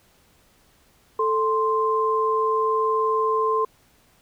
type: tone pair together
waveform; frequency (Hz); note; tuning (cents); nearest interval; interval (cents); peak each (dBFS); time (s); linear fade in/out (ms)
sine; 440 / 1046.5; A4 / C6; 0 / 0; octave + minor third; 1500; -22 / -21; 1.19-3.65; 5
effects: pink hiss -59 dBFS RMS until 4.21 s